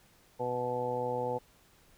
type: harmonic tone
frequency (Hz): 123.8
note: B2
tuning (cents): +5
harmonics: 1 / 2 / 3 / 4 / 5 / 6 / 7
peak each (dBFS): -42 / -43 / -43 / -33 / -44 / -42 / -36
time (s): 0.39-1.39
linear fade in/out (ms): 20
effects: pink hiss -63 dBFS RMS until 1.97 s